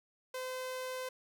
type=tone; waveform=sawtooth; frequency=513 Hz; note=C5; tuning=34 cents flat; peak=-34 dBFS; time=0.34-1.09 s; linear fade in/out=5 ms; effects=none